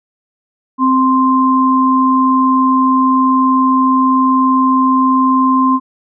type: tone pair together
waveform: sine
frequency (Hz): 261.6 / 1046.5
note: C4 / C6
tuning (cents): 0 / 0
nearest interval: 2 octaves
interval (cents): 2400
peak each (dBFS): -11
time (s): 0.78-5.8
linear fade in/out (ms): 50
effects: none